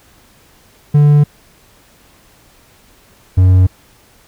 triangle tone pair in turn, 146.83 / 92.5 Hz, D3 / F#2, 0 / 0 cents, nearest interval minor sixth, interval 800 cents, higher first, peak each -3 dBFS, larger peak neither, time 0.94-1.24 / 3.37-3.67 s, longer neither, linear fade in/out 10 ms, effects pink hiss -48 dBFS RMS until 4.27 s

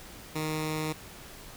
10% pulse tone with notch filter, 155.56 Hz, D#3, in tune, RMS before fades -32 dBFS, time 0.35-0.93 s, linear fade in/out 10 ms, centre 680 Hz, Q 2, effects pink hiss -47 dBFS RMS until 1.56 s

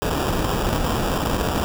pink noise with sample-and-hold, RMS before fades -22 dBFS, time 0.02-1.64 s, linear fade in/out 0 ms, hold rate 2100 Hz, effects none

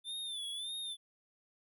square tone with vibrato, 3530 Hz, A7, 5 cents sharp, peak -39 dBFS, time 0.04-0.97 s, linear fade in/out 50 ms, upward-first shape sine, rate 1.7 Hz, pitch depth 89 cents each way, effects none

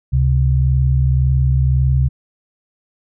sine tone pair together, 69.66 / 131.5 Hz, C#2 / C3, +9 / +9 cents, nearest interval major seventh, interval 1100 cents, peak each -14 dBFS, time 0.12-2.09 s, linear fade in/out 20 ms, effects none

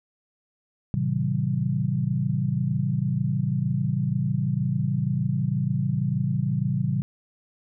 sine chord, A diminished seventh, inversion none, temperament just, 110 / 132 / 158.4 / 190.08 Hz, A2 / C3 / Eb3 / Gb3, 0 / +16 / +31 / +47 cents, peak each -30 / -25 / -28 / -28 dBFS, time 0.94-7.02 s, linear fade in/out 0 ms, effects none

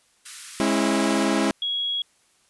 white high-pass noise, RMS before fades -38 dBFS, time 0.25-1.25 s, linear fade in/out 10 ms, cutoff 1200 Hz, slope 48 dB/octave
sawtooth chord, C# minor, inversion second, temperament equal with one note detuned, 207.7 / 270.7 / 329.6 Hz, G#3 / C#4 / E4, 0 / -41 / 0 cents, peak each -20 dBFS, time 0.6-1.51 s, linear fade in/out 0 ms
sine tone, 3322 Hz, G#7, in tune, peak -23 dBFS, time 1.62-2.02 s, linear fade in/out 2 ms
effects white hiss -62 dBFS RMS until 2.49 s + resampled to 24000 Hz

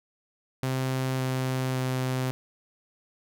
sawtooth tone with pitch steps, 130.81 / 129.98 / 129.16 Hz, C3 / C3 / C3, 0 / -11 / -22 cents, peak -22 dBFS, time 0.63-2.31 s, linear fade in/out 0 ms, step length 560 ms, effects none

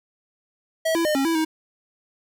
square tone with pitch steps, 646 / 334 / 608 / 272.3 / 329.9 / 316.7 Hz, E5 / E4 / D#5 / C#4 / E4 / D#4, -35 / +23 / -40 / -31 / +1 / +31 cents, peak -20 dBFS, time 0.85-1.45 s, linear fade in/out 10 ms, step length 100 ms, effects none

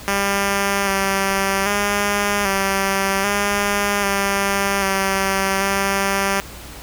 5% pulse tone with pitch steps, 198.7 / 195 / 203.7 / 194.9 / 203 / 198.1 / 193.7 / 196.5 Hz, G3 / G3 / G#3 / G3 / G#3 / G3 / G3 / G3, +24 / -9 / -33 / -10 / -39 / +18 / -20 / +4 cents, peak -6 dBFS, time 0.08-6.4 s, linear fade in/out 0 ms, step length 790 ms, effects added 60 Hz sine -39 dBFS peak until 6.82 s + pink hiss -37 dBFS RMS until 6.82 s

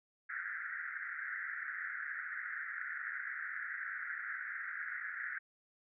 pink band-pass noise, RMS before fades -42 dBFS, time 0.29-5.39 s, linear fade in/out 10 ms, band 1400 to 2000 Hz, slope 96 dB/octave, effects none

